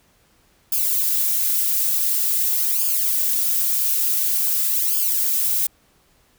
violet noise with flanger, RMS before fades -20 dBFS, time 0.72-5.67 s, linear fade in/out 5 ms, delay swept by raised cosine 0.51 to 6.31 ms, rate 0.47 Hz, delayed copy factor -0.8, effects pink hiss -59 dBFS RMS until 6.38 s

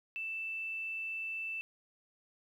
sine tone, 2652 Hz, E7, 10 cents sharp, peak -36 dBFS, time 0.16-1.61 s, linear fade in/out 0 ms, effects 11-bit

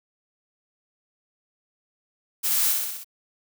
blue noise with echo, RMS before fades -24 dBFS, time 2.43-2.73 s, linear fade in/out 20 ms, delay 63 ms, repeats 5, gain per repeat -3 dB, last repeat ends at 3.045 s, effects none

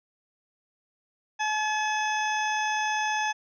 harmonic tone with a mistuned harmonic, 855 Hz, A5, 50 cents flat, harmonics 1 / 2 / 3 / 4 / 6 / 7, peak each -27 / -30 / -34 / -38 / -43 / -39 dBFS, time 1.39-3.33 s, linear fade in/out 20 ms, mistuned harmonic 7, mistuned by +72 cents, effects none

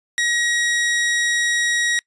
sawtooth tone, 1899 Hz, A#6, 32 cents sharp, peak -14 dBFS, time 0.18-1.99 s, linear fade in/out 0 ms, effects noise-tail reverb RT60 0.1 s tail -25 dB re dry + resampled to 22050 Hz

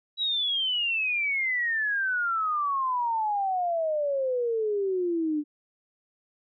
sine exponential sweep, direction down, 3920 to 292 Hz, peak -24 dBFS, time 0.17-5.44 s, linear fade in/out 50 ms, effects none

